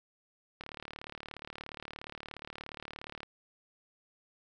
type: click train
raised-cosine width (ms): 0.3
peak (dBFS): -26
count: 98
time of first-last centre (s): 0.61-3.232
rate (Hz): 37
effects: none